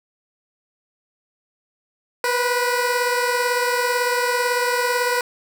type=beating tone pair; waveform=15% pulse; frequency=486.9 / 504.9 Hz; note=B4 / B4; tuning=-25 / +38 cents; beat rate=18 Hz; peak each=-13 / -19 dBFS; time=2.24-5.21 s; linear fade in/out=2 ms; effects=none